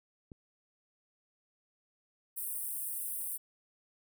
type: click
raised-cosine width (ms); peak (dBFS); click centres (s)
3; -35; 0.318
type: high-pass noise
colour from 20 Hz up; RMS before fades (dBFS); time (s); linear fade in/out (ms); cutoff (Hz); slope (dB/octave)
pink; -38; 2.36-3.38; 20; 8600; 96
effects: none